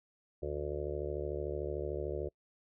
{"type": "harmonic tone", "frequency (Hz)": 73.42, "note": "D2", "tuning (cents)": 0, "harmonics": [1, 2, 4, 5, 6, 7, 8, 9], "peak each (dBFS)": [-41, -46, -50, -39, -41, -44, -43, -52], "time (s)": [0.42, 2.29], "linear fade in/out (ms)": 10, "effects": ["noise-tail reverb RT60 0.1 s tail -26 dB re dry"]}